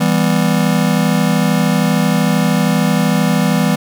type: chord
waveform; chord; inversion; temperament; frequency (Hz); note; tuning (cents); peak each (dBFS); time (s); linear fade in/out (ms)
square; E minor; none; just; 164.81 / 197.78 / 247.2; E3 / G3 / B3; 0 / +16 / +2; -16 / -16 / -18; 0-3.76; 10
effects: none